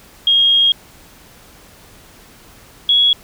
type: tone pair in turn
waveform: sine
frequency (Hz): 3256 / 3346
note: G#7 / G#7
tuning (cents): -35 / +12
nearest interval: unison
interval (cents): 47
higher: second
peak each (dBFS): -9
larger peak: neither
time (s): 0.27-0.72 / 2.89-3.13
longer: first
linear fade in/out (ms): 2
effects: pink hiss -44 dBFS RMS until 3.23 s